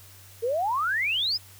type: exponential sweep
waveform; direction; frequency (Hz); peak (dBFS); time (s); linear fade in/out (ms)
sine; up; 440 to 5274; -23; 0.42-1.38; 20
effects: added 96 Hz sine -51 dBFS peak until 1.59 s + white hiss -51 dBFS RMS until 1.59 s